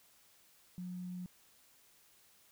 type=tone with tanh clipping; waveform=triangle; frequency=180.3 Hz; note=F#3; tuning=45 cents flat; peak=-40 dBFS; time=0.78-1.26 s; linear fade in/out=0 ms; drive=3 dB; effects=white hiss -66 dBFS RMS until 2.51 s